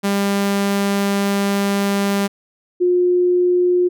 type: tone pair in turn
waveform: sawtooth / sine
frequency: 199.6 / 357.6 Hz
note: G3 / F4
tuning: +32 / +41 cents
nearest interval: minor seventh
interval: 1009 cents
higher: second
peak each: -12 / -12 dBFS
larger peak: neither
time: 0.03-2.28 / 2.8-3.89 s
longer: first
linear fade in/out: 20 ms
effects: none